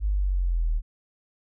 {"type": "linear sweep", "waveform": "sine", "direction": "down", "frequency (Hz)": [51.91, 38], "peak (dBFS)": -21, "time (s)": [0, 0.82], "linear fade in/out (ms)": 50, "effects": []}